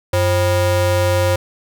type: ring-modulated tone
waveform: square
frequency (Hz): 220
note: A3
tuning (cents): 0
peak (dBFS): -11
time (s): 0.13-1.36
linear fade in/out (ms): 5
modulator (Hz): 314
effects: none